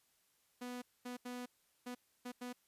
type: tone bursts at uneven times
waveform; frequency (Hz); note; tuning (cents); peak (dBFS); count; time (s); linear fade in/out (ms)
sawtooth; 246.9; B3; 0; -39; 6; 0.61-0.82 / 1.05-1.17 / 1.25-1.46 / 1.86-1.95 / 2.25-2.32 / 2.41-2.53; 10
effects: white hiss -75 dBFS RMS until 2.67 s + resampled to 32000 Hz